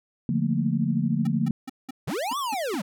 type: chord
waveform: sine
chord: Bb major seventh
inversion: first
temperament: equal with one note detuned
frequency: 145.15 / 174.61 / 220 / 233.1 Hz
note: D3 / F3 / A3 / Bb3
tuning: -20 / 0 / 0 / 0 cents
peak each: -27 dBFS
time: 0.29-1.51 s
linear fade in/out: 2 ms
type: tone bursts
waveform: square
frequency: 261.6 Hz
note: C4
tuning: in tune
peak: -32 dBFS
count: 8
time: 1.25-2.756 s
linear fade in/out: 5 ms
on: 22 ms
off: 190 ms
type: linear two-way sweep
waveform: square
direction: up then down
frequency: 93.9 to 1182 to 164.5 Hz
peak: -27 dBFS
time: 2.07-2.82 s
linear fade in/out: 10 ms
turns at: 2.38 s
effects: none